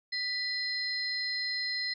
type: tone cluster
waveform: sine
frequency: 1981 / 4157 / 5100 Hz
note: B6 / C8 / D#8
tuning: +5 / -12 / +42 cents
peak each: -35 / -33 / -38 dBFS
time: 0.12-1.94 s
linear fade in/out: 10 ms
effects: none